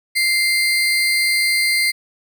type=tone pair together; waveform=35% pulse; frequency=2093 / 4699 Hz; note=C7 / D8; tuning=0 / 0 cents; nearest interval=octave + major second; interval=1400 cents; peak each=-14 / -21 dBFS; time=0.15-1.92 s; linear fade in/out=20 ms; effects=none